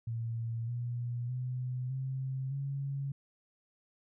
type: tone with pitch steps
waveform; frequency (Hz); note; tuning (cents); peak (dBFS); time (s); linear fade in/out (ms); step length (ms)
sine; 115.1 / 120.54 / 126.24 / 132.22 / 138.47; A#2 / B2 / B2 / C3 / C#3; -22 / -42 / +38 / +19 / -2; -33; 0.07-3.12; 5; 610
effects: none